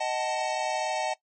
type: chord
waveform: square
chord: D# diminished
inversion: none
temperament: equal with one note detuned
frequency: 622.3 / 750.3 / 880 Hz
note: D#5 / F#5 / A5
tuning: 0 / +24 / 0 cents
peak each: -32 dBFS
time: 0-1.14 s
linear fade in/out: 10 ms
effects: noise-tail reverb RT60 0.1 s tail -18 dB re dry + MP3 32 kbps